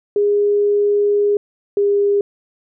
sine tone pair in turn, 410.3 / 404.9 Hz, G#4 / G#4, -21 / -44 cents, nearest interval unison, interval 23 cents, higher first, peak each -12 dBFS, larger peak neither, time 0.16-1.37 / 1.77-2.21 s, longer first, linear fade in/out 2 ms, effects none

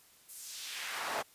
brown noise with high-pass filter sweep, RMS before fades -40 dBFS, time 0.28-1.23 s, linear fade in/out 20 ms, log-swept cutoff 11000 to 640 Hz, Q 1.2, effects white hiss -62 dBFS RMS until 1.34 s + resampled to 32000 Hz

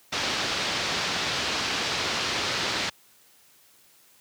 white low-pass noise, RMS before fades -28 dBFS, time 0.12-2.9 s, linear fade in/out 10 ms, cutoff 5000 Hz, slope 24 dB/octave, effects white hiss -58 dBFS RMS until 4.2 s + high-pass 80 Hz 12 dB/octave

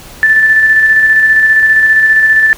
sine tone with tremolo, 1760 Hz, A6, in tune, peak -3 dBFS, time 0.23-2.53 s, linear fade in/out 0 ms, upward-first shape square, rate 15 Hz, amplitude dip 30%, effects pink hiss -33 dBFS RMS until 2.57 s

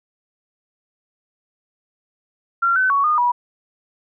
sine tone with pitch steps, 1375 / 1518 / 1118 / 1223 / 971 Hz, F6 / F#6 / C#6 / D#6 / B5, -27 / +44 / +14 / -30 / -30 cents, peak -14 dBFS, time 2.62-3.32 s, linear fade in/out 10 ms, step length 140 ms, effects none

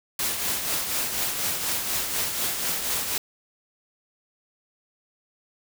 white noise with tremolo, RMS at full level -25 dBFS, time 0.19-3.18 s, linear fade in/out 2 ms, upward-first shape triangle, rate 4.1 Hz, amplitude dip 50%, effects none

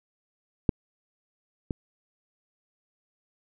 clicks, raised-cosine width 3 ms, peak -7 / -16 dBFS, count 2, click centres 0.692 / 1.708 s, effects none

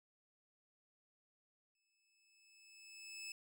20% pulse tone with exponential growth, 2610 Hz, E7, 18 cents flat, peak -40 dBFS, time 1.75-3.32 s, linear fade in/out 2 ms, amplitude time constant 340 ms, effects none

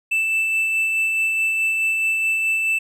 triangle tone with tremolo, 2647 Hz, E7, 7 cents sharp, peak -15 dBFS, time 0.11-2.79 s, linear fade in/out 10 ms, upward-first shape sine, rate 4.7 Hz, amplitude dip 25%, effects none

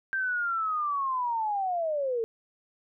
sine linear sweep, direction down, 1577 to 440 Hz, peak -26 dBFS, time 0.13-2.24 s, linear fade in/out 0 ms, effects none

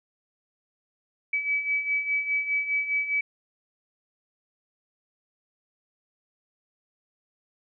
sine beating tone pair, 2286 / 2290.9 Hz, D7 / D7, -47 / -44 cents, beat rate 4.9 Hz, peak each -31 / -25 dBFS, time 1.33-3.21 s, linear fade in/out 5 ms, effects none

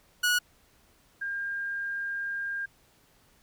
sawtooth / sine tone pair in turn, 1461 / 1606 Hz, F#6 / G6, -22 / +41 cents, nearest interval major second, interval 163 cents, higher second, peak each -19 / -30 dBFS, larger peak first, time 0.23-0.39 / 1.21-2.66 s, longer second, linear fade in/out 10 ms, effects pink hiss -63 dBFS RMS until 3.42 s

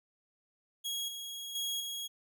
sawtooth tone with level steps, 3307 Hz, G#7, 8 cents flat, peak -31 / -37 / -30 / -34 dBFS, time 0.84-2.08 s, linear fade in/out 20 ms, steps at 1.08 / 1.55 / 1.8 s, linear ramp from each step 5 ms, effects none

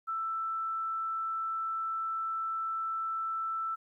sine tone, 1326 Hz, E6, 10 cents sharp, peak -31 dBFS, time 0.07-3.76 s, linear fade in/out 20 ms, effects 12-bit

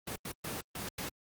pink noise bursts at uneven times, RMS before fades -38 dBFS, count 5, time 0.07-0.16 / 0.25-0.32 / 0.44-0.61 / 0.75-0.89 / 0.98-1.09 s, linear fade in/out 5 ms, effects high-pass 80 Hz 12 dB/octave + Opus 24 kbps

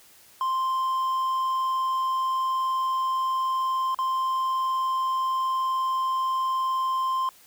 triangle tone with dropouts, 1046.5 Hz, C6, in tune, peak -21 dBFS, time 0.41-7.29 s, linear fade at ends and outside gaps 1 ms, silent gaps 3.946-3.988 s, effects white hiss -54 dBFS RMS until 7.46 s

